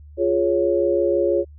sine chord, Db major, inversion first, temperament equal, 349.2 / 415.3 / 554.4 Hz, F4 / Ab4 / Db5, 0 / 0 / 0 cents, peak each -20 / -22 / -20 dBFS, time 0.17-1.45 s, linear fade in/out 50 ms, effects added 74 Hz sine -40 dBFS peak until 1.58 s

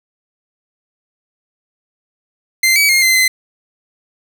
sawtooth tone with pitch steps, 2081 / 2279 / 2131 / 2068 / 2049 Hz, C7 / C#7 / C7 / C7 / C7, -10 / +47 / +31 / -21 / -37 cents, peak -6 dBFS, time 2.63-3.28 s, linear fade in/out 5 ms, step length 130 ms, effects none

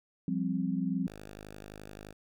sine chord, F suspended second, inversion none, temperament just, 174.61 / 196.44 / 261.9 Hz, F3 / G3 / C4, 0 / +4 / +2 cents, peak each -33 dBFS, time 0.28-1.07 s, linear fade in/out 2 ms
5% pulse tone, 51.6 Hz, G#1, 10 cents flat, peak -34 dBFS, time 1.06-2.13 s, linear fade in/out 10 ms
effects none

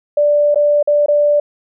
sine tone with dropouts, 587.3 Hz, D5, in tune, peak -9 dBFS, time 0.17-1.4 s, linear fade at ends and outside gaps 5 ms, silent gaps 0.545-0.557 / 0.828-0.874 / 1.061-1.083 s, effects none

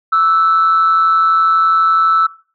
sine tone with amplitude modulation, 1318.5 Hz, E6, in tune, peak -5 dBFS, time 0.12-2.27 s, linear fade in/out 10 ms, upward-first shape sine, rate 172 Hz, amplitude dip 60%, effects noise-tail reverb RT60 0.4 s tail -22 dB re dry + tanh soft clip ceiling -4 dBFS

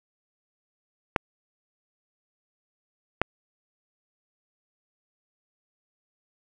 clicks, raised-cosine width 0.5 ms, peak -5 dBFS, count 2, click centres 1.162 / 3.216 s, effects none

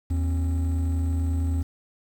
triangle tone pair together, 80.27 / 270 Hz, E2 / C#4, -45 / -45 cents, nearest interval octave + major sixth, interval 2100 cents, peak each -20 / -31 dBFS, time 0.1-1.63 s, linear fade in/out 10 ms, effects 8-bit

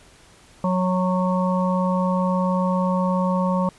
harmonic tone, 183.7 Hz, F#3, 12 cents flat, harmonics 1 / 3 / 5 / 6, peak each -20 / -25 / -27 / -28 dBFS, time 0.64-3.69 s, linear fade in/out 2 ms, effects pink hiss -51 dBFS RMS until 3.78 s + resampled to 24000 Hz

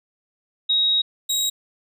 sine / 25% pulse tone pair in turn, 3792 / 3813 Hz, A#7 / A#7, +29 / +38 cents, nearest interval unison, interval 9 cents, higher second, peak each -16 dBFS, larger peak neither, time 0.69-1.02 / 1.29-1.5 s, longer first, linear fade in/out 10 ms, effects none

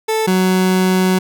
30% pulse tone pair in turn, 440 / 185.85 Hz, A4 / F#3, 0 / +8 cents, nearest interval octave + minor third, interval 1492 cents, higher first, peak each -12 / -9 dBFS, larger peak second, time 0.08-0.27 / 0.27-1.19 s, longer second, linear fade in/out 10 ms, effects none

